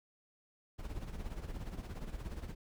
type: noise with tremolo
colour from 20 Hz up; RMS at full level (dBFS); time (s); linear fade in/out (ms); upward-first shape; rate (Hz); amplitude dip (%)
brown; -40; 0.78-2.55; 20; sine; 17; 65
effects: none